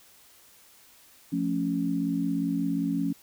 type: chord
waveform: sine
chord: F augmented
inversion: none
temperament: equal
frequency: 174.61 / 220 / 277.2 Hz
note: F3 / A3 / C#4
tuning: 0 / 0 / 0 cents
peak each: -30 / -32 / -27 dBFS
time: 1.32-3.13 s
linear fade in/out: 10 ms
effects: white hiss -56 dBFS RMS until 3.22 s

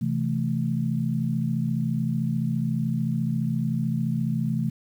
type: chord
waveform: sine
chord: A minor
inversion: first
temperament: equal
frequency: 130.81 / 164.81 / 220 Hz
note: C3 / E3 / A3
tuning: 0 / 0 / 0 cents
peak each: -27 dBFS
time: 0.01-4.7 s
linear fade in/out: 10 ms
effects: 9-bit

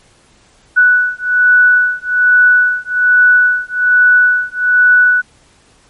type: beating tone pair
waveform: sine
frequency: 1480 / 1481.2 Hz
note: F#6 / F#6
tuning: 0 / +1 cents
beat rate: 1.2 Hz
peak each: -10 dBFS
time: 0.76-5.22 s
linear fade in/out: 20 ms
effects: pink hiss -49 dBFS RMS until 5.89 s + MP3 48 kbps

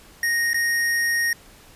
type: tone with dropouts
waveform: square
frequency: 1864.7 Hz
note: A#6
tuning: in tune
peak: -20 dBFS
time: 0.23-1.33 s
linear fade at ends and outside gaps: 2 ms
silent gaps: 0.533-0.543 s
effects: pink hiss -49 dBFS RMS until 1.75 s + resampled to 32000 Hz

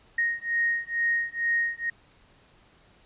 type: beating tone pair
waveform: sine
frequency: 1864.7 / 1866.9 Hz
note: A#6 / A#6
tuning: 0 / +2 cents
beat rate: 2.2 Hz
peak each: -27 dBFS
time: 0.18-1.9 s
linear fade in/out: 5 ms
effects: pink hiss -59 dBFS RMS until 3.05 s + resampled to 8000 Hz

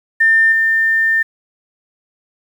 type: tone with level steps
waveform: sine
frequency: 1800 Hz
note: A6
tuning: 39 cents sharp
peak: -8 / -11 dBFS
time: 0.2-1.23 s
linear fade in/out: 10 ms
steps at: 0.52 s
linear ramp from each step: 2 ms
effects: 7-bit

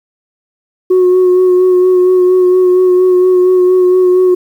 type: tone with vibrato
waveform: sine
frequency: 365.9 Hz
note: F#4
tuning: 19 cents flat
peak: -3 dBFS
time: 0.9-4.35 s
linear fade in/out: 10 ms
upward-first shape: sine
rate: 4.3 Hz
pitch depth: 21 cents each way
effects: tanh soft clip ceiling -3 dBFS + 7-bit

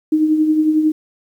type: tone with tremolo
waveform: sine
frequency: 310 Hz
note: D#4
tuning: 6 cents flat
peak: -9 dBFS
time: 0.12-0.92 s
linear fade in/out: 5 ms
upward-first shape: triangle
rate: 11 Hz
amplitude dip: 55%
effects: 8-bit

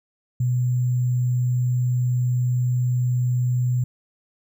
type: tone with sample-and-hold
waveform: sine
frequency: 124.5 Hz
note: B2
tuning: 14 cents sharp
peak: -18 dBFS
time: 0.4-3.84 s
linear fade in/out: 5 ms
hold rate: 7350 Hz
effects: none

